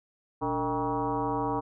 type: tone with frequency modulation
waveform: sine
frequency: 622.3 Hz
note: D#5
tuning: in tune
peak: -26 dBFS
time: 0.41-1.61 s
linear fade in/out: 20 ms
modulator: 167 Hz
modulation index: 2.8
effects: none